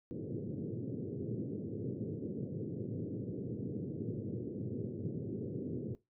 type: band-pass noise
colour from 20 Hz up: pink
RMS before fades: -40 dBFS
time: 0.11-5.95 s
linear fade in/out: 0 ms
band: 100 to 460 Hz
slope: 48 dB/octave
effects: noise-tail reverb RT60 0.2 s tail -18 dB re dry